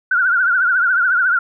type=tone with vibrato; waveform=sine; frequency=1461 Hz; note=F#6; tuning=22 cents flat; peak=-12 dBFS; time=0.11-1.39 s; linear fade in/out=5 ms; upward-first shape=triangle; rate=14 Hz; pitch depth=120 cents each way; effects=none